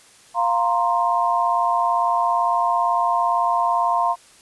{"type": "chord", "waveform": "sine", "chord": "F suspended fourth", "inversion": "none", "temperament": "equal with one note detuned", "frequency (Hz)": [698.5, 932.3, 1050.1], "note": ["F5", "Bb5", "C6"], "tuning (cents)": [0, 0, 6], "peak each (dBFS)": -21, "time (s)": [0.34, 4.16], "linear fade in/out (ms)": 50, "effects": ["white hiss -50 dBFS RMS until 4.41 s", "resampled to 24000 Hz"]}